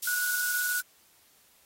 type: high-pass noise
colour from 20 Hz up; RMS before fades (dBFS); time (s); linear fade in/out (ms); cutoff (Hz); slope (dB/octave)
white; -32; 0.02-0.81; 10; 4700; 12
type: tone with tremolo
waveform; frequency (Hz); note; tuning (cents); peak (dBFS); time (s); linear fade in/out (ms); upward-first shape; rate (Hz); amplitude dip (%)
sine; 1467; F#6; -15; -27; 0.07-0.81; 5; sine; 19; 25
effects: white hiss -62 dBFS RMS until 1.65 s + AAC 48 kbps